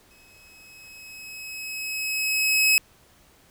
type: tone with exponential growth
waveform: sawtooth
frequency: 2562 Hz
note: E7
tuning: 50 cents flat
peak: -12 dBFS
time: 0.11-2.78 s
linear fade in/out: 0 ms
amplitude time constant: 580 ms
effects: pink hiss -57 dBFS RMS until 3.5 s

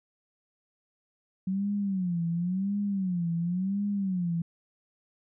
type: tone with vibrato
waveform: sine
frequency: 185 Hz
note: F#3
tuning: in tune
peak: -26 dBFS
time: 1.47-4.42 s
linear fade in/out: 5 ms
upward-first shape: sine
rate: 0.94 Hz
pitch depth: 170 cents each way
effects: none

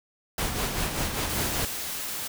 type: noise with tremolo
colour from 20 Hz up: pink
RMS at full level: -27 dBFS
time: 0.38-1.65 s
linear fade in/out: 2 ms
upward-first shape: sine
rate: 5.1 Hz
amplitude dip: 45%
type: noise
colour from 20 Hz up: white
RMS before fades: -33 dBFS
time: 1.29-2.28 s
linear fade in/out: 10 ms
effects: none

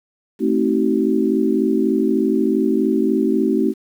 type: chord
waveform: sine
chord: A diminished seventh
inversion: none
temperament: just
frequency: 220 / 264 / 316.8 / 380.2 Hz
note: A3 / C4 / Eb4 / Gb4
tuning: 0 / +16 / +31 / +47 cents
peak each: -20 dBFS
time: 0.39-3.74 s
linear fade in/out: 50 ms
effects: 8-bit

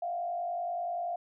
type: tone with frequency modulation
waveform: sine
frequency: 698.5 Hz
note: F5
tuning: in tune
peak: -31 dBFS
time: 0.02-1.16 s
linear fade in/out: 5 ms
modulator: 50.5 Hz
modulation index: 0.65
effects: none

